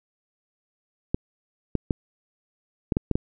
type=clicks; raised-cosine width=3 ms; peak=-9 dBFS; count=7; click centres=1.145 / 1.753 / 1.908 / 2.922 / 2.969 / 3.113 / 3.155 s; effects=none